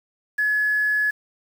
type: tone with quantisation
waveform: sine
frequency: 1700 Hz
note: G#6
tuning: 40 cents sharp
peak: -18 dBFS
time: 0.38-1.11 s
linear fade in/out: 10 ms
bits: 7
effects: none